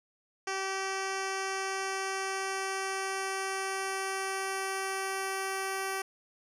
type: tone with low-pass filter sweep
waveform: 10% pulse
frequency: 385.5 Hz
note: G4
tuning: 29 cents flat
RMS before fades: -34 dBFS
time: 0.47-6.02 s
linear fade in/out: 5 ms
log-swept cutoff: 6700 to 12000 Hz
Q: 1.4
effects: none